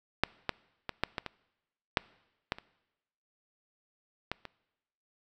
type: clicks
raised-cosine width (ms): 0.3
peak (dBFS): -7 / -12 / -17 / -10 / -16 / -20 / -7 / -13 / -28 / -16 / -25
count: 11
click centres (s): 0.236 / 0.493 / 0.893 / 1.036 / 1.182 / 1.263 / 1.972 / 2.521 / 2.585 / 4.316 / 4.453
effects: noise-tail reverb RT60 1.0 s tail -23 dB re dry